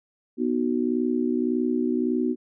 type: chord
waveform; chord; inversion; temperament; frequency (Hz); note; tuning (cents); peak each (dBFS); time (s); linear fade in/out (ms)
sine; B major; none; just; 246.9 / 308.7 / 370.4; B3 / D#4 / F#4; 0 / -14 / +2; -24 / -27 / -27; 0.37-2.36; 50
effects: none